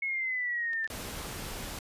sine exponential sweep, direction down, 2191 to 1771 Hz, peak -29 dBFS, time 0.02-0.87 s, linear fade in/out 5 ms
clicks, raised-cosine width 0.2 ms, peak -31 dBFS, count 5, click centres 0.733 / 0.844 / 0.876 / 1.028 / 1.187 s
pink noise, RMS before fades -39 dBFS, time 0.9-1.79 s, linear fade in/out 2 ms
effects resampled to 32000 Hz

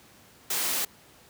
white high-pass noise, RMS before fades -28 dBFS, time 0.5-0.85 s, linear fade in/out 5 ms, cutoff 200 Hz, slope 12 dB/octave, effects pink hiss -55 dBFS RMS until 1.29 s + high-pass 80 Hz 12 dB/octave

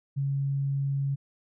sine tone, 138.59 Hz, C#3, in tune, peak -25 dBFS, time 0.16-1.16 s, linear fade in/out 20 ms, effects none

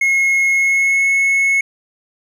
triangle tone with pitch glide, 2166 to 2190 Hz, C#7 to C#7, -41 to -22 cents, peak -10 dBFS, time 0.01-1.61 s, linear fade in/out 5 ms, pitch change +19 cents, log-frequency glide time 0.5-1.08 s, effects none

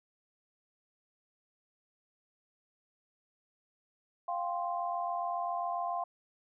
sine chord, F suspended second, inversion none, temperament just, 698.5 / 785.8 / 1047.7 Hz, F5 / G5 / C6, 0 / +4 / +2 cents, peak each -34 / -39 / -37 dBFS, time 4.28-6.04 s, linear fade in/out 5 ms, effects none

